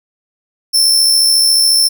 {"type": "tone with amplitude modulation", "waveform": "sawtooth", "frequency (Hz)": 5350, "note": "E8", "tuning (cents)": 25, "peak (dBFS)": -4, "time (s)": [0.73, 1.89], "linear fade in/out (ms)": 20, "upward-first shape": "sine", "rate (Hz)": 74.1, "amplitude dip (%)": 35, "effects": []}